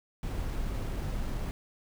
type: noise with sample-and-hold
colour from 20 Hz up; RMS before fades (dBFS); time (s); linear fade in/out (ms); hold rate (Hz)
brown; -33; 0.23-1.51; 0; 11025
effects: none